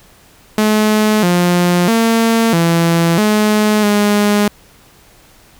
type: tone with pitch steps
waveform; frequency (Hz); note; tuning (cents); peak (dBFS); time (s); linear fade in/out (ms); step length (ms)
sawtooth; 214.1 / 176.5 / 227.6 / 167.9 / 212.3 / 206.6; A3 / F3 / A#3 / E3 / G#3 / G#3; -47 / +19 / -41 / +32 / +38 / -9; -6; 0.58-4.48; 2; 650
effects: pink hiss -46 dBFS RMS until 5.59 s